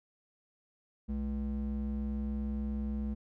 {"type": "ring-modulated tone", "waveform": "triangle", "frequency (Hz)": 138.3, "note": "C#3", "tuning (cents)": -4, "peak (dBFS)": -27, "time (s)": [1.08, 3.15], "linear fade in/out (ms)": 20, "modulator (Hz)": 74.9, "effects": []}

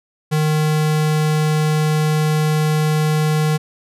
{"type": "tone", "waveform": "square", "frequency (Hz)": 153.8, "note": "D#3", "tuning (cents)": -20, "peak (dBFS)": -15, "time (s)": [0.31, 3.58], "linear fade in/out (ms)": 20, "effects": ["resampled to 32000 Hz"]}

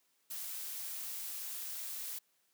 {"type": "noise", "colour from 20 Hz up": "blue", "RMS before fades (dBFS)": -42, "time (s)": [0.3, 2.19], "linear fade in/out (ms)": 10, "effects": ["white hiss -75 dBFS RMS until 2.53 s", "high-pass 150 Hz 12 dB/octave"]}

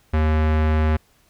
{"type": "tone with low-pass filter", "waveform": "square", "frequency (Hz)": 77.78, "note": "D#2", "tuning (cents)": 0, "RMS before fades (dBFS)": -18, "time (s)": [0.13, 0.97], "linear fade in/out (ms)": 10, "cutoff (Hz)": 2100, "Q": 1.1, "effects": ["pink hiss -59 dBFS RMS until 1.29 s"]}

